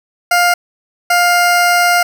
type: tone pair in turn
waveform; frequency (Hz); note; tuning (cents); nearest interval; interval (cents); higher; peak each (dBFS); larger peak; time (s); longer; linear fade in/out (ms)
20% pulse; 704 / 704; F5 / F5; +14 / +14; unison; 0; neither; -4; neither; 0.31-0.54 / 1.1-2.03; second; 5
effects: none